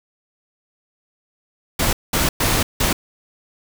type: noise bursts at uneven times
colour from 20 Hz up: pink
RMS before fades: -18 dBFS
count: 4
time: 1.79-1.93 / 2.13-2.29 / 2.4-2.63 / 2.8-2.93 s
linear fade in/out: 5 ms
effects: none